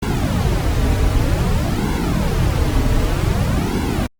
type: noise with flanger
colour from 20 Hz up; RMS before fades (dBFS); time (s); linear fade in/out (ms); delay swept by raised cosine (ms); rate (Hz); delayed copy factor
brown; -17; 0.02-4.07; 10; 1.6 to 5.8; 0.53; -0.85
effects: Opus 48 kbps